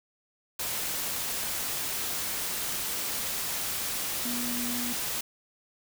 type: tone in noise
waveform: sine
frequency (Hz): 242.1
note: B3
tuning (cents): -34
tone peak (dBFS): -33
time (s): 4.25-4.93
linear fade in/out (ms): 5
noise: white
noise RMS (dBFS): -32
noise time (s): 0.59-5.21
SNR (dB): -4
effects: none